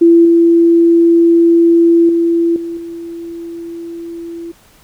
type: tone with level steps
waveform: sine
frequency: 336.8 Hz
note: E4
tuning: 37 cents sharp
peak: -3 / -5 / -9 / -19 / -23 dBFS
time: 0.01-4.52 s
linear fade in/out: 10 ms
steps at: 0.25 / 2.09 / 2.56 / 2.77 s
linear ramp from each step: 2 ms
effects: pink hiss -47 dBFS RMS until 4.83 s